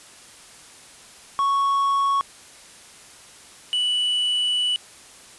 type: tone pair in turn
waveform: triangle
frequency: 1108.7 / 2960 Hz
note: C#6 / F#7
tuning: 0 / 0 cents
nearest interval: octave + perfect fourth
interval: 1700 cents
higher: second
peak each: -16 / -18 dBFS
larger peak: first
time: 1.39-2.21 / 3.73-4.76 s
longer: second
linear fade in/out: 0 ms
effects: white hiss -46 dBFS RMS until 5.38 s + resampled to 24000 Hz